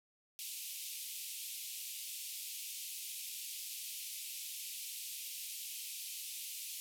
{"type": "band-pass noise", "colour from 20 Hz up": "white", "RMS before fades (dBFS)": -45, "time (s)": [0.39, 6.8], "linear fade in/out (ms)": 0, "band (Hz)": [2400, 15000], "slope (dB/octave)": 48, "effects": []}